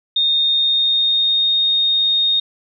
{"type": "tone with pitch glide", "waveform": "sine", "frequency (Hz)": [3675, 3701], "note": ["A#7", "A#7"], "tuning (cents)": [-25, -13], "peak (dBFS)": -13, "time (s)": [0.16, 2.4], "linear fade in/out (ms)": 5, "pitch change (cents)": 12, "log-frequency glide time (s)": [0.39, 1.56], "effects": []}